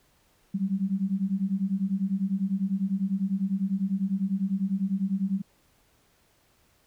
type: beating tone pair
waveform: sine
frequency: 187.5 / 197.5 Hz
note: F#3 / G3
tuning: +23 / +13 cents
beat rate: 10 Hz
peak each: -28 / -27 dBFS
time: 0.54-5.42 s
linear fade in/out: 10 ms
effects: pink hiss -65 dBFS RMS until 6.86 s